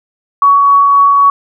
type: tone with tremolo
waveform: sine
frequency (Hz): 1124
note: C#6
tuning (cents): +24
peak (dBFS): -3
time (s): 0.42-1.3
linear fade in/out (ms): 2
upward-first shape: triangle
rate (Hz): 3.8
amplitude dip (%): 25
effects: none